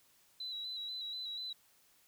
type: tone with vibrato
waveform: sine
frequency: 3951 Hz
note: B7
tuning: in tune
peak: -39 dBFS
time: 0.4-1.53 s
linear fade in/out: 5 ms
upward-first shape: square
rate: 4.1 Hz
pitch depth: 29 cents each way
effects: white hiss -68 dBFS RMS until 2.07 s